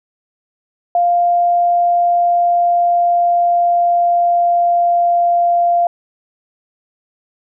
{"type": "tone with pitch glide", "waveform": "sine", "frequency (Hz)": [698.5, 694.1], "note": ["F5", "F5"], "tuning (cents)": [0, -11], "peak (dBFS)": -10, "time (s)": [0.95, 5.87], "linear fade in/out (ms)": 2, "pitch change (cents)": -11, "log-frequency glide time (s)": [1.31, 5.59], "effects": []}